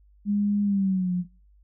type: tone with pitch glide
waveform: sine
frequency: 204.7 to 179.23 Hz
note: G#3 to F3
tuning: -25 to +45 cents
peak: -21 dBFS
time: 0.25-1.25 s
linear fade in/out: 50 ms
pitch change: -230 cents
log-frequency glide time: 0.63-1.13 s
effects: noise-tail reverb RT60 0.3 s tail -19 dB re dry + added 50 Hz sine -54 dBFS peak until 1.63 s